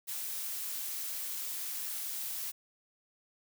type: noise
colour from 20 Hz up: blue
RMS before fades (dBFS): -38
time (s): 0.07-2.52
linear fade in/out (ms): 20
effects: none